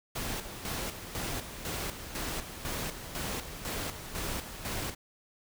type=noise with tremolo; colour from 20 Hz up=pink; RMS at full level=-35 dBFS; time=0.15-4.95 s; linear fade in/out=10 ms; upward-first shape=square; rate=2 Hz; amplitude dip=60%; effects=none